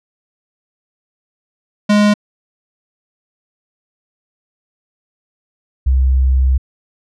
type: tone pair in turn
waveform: square / sine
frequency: 207.7 / 65.25 Hz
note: G#3 / C2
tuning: 0 / -4 cents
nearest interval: octave + minor sixth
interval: 2004 cents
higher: first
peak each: -9 dBFS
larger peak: neither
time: 1.89-2.14 / 5.86-6.58 s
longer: second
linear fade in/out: 10 ms
effects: low-pass 6000 Hz 12 dB/octave